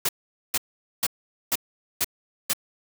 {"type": "noise bursts", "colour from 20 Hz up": "white", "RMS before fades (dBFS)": -23, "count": 6, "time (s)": [0.05, 2.534], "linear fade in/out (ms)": 5, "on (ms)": 39, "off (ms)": 450, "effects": []}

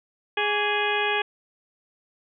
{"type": "harmonic tone with a mistuned harmonic", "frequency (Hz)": 415.3, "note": "G#4", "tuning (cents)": 0, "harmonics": [1, 2, 3, 4, 5, 6, 7, 8], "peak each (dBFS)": [-28, -28, -34, -28, -34, -28, -34, -33], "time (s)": [0.37, 1.22], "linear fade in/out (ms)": 5, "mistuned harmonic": 3, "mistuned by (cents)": -130, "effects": []}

